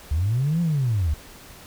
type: linear two-way sweep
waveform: sine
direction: up then down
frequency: 68.4 to 174.61 to 68.4 Hz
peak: -18 dBFS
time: 0.11-1.14 s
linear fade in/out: 5 ms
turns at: 0.61 s
effects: tanh soft clip ceiling -15 dBFS + pink hiss -45 dBFS RMS until 1.66 s